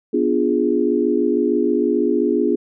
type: chord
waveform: sine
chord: B diminished seventh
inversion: none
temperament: equal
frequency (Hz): 246.9 / 293.7 / 349.2 / 415.3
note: B3 / D4 / F4 / Ab4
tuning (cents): 0 / 0 / 0 / 0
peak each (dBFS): -21 / -21 / -20 / -20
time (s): 0.13-2.56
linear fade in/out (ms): 10
effects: none